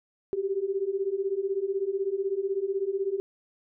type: beating tone pair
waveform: sine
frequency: 380.7 / 396.7 Hz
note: F#4 / G4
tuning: +49 / +21 cents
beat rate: 16 Hz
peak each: -30 / -28 dBFS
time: 0.33-3.2 s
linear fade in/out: 0 ms
effects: none